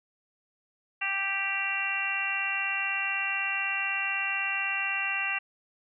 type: harmonic tone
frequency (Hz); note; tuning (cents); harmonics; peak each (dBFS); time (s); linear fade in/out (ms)
392; G4; 0; 2 / 3 / 4 / 5 / 6 / 7; -39 / -39 / -36 / -34 / -35 / -30; 1.01-5.39; 10
effects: none